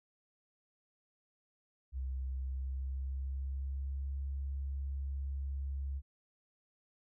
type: tone with pitch glide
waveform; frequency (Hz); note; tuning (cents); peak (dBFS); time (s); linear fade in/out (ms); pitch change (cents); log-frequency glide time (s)
sine; 65.41 to 68.62; C2 to C#2; 0 to -17; -35; 1.92-6.02; 50; +83; 2.29-4.14
effects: none